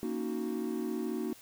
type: chord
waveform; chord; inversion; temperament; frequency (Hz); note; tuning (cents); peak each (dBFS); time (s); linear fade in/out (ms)
triangle; D# minor seventh; second; equal; 233.1 / 277.2 / 311.1 / 370; A#3 / C#4 / D#4 / F#4; 0 / 0 / 0 / 0; -34 / -39 / -35 / -35; 0.03-1.33; 0
effects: tanh soft clip ceiling -20 dBFS + white hiss -55 dBFS RMS until 1.41 s